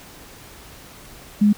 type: tone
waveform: sine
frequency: 207.7 Hz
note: G#3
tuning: in tune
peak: -11 dBFS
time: 1.41-1.53 s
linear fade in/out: 10 ms
effects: pink hiss -43 dBFS RMS until 1.57 s